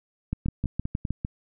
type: two click trains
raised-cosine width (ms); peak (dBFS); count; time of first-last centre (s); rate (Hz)
5; -14 / -16; 6 / 5; 0.33-1.106 / 0.46-1.249; 6.44 / 5.07
effects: none